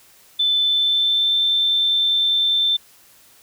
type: tone with pitch glide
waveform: sine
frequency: 3520 to 3555 Hz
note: A7 to A7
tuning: 0 to +17 cents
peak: -15 dBFS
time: 0.39-2.77 s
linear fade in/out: 10 ms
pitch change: +17 cents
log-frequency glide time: 0.61-1.36 s
effects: white hiss -51 dBFS RMS until 3.42 s